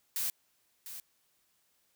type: noise with echo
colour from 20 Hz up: blue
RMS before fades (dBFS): -33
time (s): 0.16-0.3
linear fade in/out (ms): 2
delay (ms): 700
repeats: 1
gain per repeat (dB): -11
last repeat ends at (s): 1
effects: white hiss -73 dBFS RMS until 1.95 s